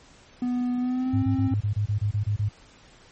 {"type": "tone with pitch glide", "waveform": "triangle", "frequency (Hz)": [246.9, 264.6], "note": ["B3", "C4"], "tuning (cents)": [0, 20], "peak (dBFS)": -21, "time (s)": [0.42, 1.54], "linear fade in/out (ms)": 2, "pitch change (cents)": 120, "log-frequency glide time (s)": [0.77, 1.25]}
{"type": "tone bursts", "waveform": "sine", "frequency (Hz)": 103.83, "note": "G#2", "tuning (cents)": 0, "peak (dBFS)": -21, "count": 11, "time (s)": [1.13, 2.49], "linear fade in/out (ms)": 10, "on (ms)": 100, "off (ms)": 26}
{"effects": ["pink hiss -53 dBFS RMS until 3.11 s", "MP3 32 kbps"]}